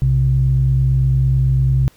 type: tone pair together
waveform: sine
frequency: 61.8 / 130.78 Hz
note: B1 / C3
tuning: +2 / 0 cents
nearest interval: octave + minor second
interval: 1298 cents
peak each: -17 / -12 dBFS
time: 0.02-1.88 s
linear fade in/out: 0 ms
effects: tanh soft clip ceiling -4 dBFS + pink hiss -52 dBFS RMS until 1.96 s